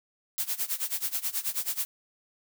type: noise with tremolo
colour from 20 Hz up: blue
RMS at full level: -28 dBFS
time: 0.38-1.85 s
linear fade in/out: 0 ms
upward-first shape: sine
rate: 9.3 Hz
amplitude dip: 90%
effects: none